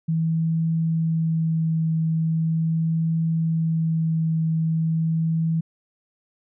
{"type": "tone with vibrato", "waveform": "sine", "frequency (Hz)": 162, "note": "E3", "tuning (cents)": -30, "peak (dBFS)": -19, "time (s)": [0.08, 5.61], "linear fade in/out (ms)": 10, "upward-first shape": "triangle", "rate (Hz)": 0.4, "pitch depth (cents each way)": 12, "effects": []}